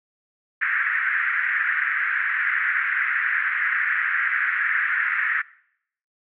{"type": "band-pass noise", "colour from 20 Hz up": "pink", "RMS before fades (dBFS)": -23, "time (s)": [0.61, 5.42], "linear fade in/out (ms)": 10, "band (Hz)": [1500, 2000], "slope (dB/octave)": 48, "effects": ["noise-tail reverb RT60 0.7 s tail -22 dB re dry"]}